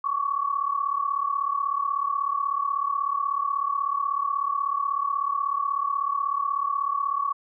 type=tone pair together; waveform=sine; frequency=1105.7 / 1142 Hz; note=C#6 / D6; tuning=-5 / -49 cents; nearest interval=minor second; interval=56 cents; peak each=-26 dBFS; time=0.04-7.33 s; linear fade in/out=5 ms; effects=none